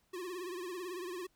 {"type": "tone with vibrato", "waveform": "square", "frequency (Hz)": 359.6, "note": "F#4", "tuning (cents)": -49, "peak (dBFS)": -40, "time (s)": [0.13, 1.27], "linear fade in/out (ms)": 10, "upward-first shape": "triangle", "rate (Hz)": 18, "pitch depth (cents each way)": 110, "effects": ["pink hiss -74 dBFS RMS until 1.35 s"]}